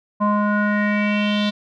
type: tone with low-pass filter sweep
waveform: square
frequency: 207.7 Hz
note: G#3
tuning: in tune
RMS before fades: -19 dBFS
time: 0.2-1.51 s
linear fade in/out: 20 ms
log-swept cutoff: 980 to 3800 Hz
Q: 4.8
effects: none